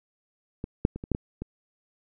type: clicks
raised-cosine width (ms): 3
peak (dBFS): -19 / -6 / -22 / -23 / -12 / -15 / -20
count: 7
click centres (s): 0.641 / 0.851 / 0.96 / 1.039 / 1.117 / 1.149 / 1.42
effects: none